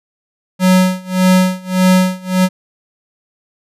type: tone with tremolo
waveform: square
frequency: 185 Hz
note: F#3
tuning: in tune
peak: -7 dBFS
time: 0.59-2.49 s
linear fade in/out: 50 ms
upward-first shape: sine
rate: 1.7 Hz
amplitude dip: 95%
effects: resampled to 32000 Hz